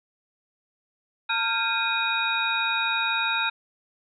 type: tone cluster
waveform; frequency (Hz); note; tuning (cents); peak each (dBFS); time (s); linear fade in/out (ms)
sine; 903 / 1391 / 1597 / 2478 / 3778; A5 / F6 / G6 / D#7 / A#7; +45 / -7 / +32 / -8 / +22; -30 / -28 / -32 / -27 / -29; 1.29-3.5; 10
effects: none